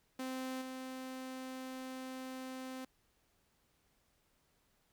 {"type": "tone with level steps", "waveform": "sawtooth", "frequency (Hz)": 259.6, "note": "C4", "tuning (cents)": -13, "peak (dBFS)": [-35, -39], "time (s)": [0.19, 2.85], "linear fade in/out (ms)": 5, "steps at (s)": 0.61, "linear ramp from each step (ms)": 10, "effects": ["pink hiss -75 dBFS RMS until 4.92 s"]}